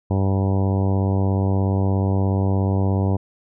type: harmonic tone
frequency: 96.9 Hz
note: G2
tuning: 20 cents flat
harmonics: 1 / 2 / 3 / 4 / 5 / 6 / 7 / 8 / 9 / 10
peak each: -18 / -24 / -28 / -30 / -32 / -34 / -35 / -36 / -37 / -38 dBFS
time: 0.1-3.17 s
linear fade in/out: 10 ms
effects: none